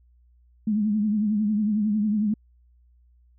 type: tone with vibrato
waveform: sine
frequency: 211.1 Hz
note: G#3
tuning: 29 cents sharp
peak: -20 dBFS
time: 0.67-2.34 s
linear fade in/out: 5 ms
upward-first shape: triangle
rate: 11 Hz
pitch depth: 83 cents each way
effects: added 60 Hz sine -55 dBFS peak until 3.38 s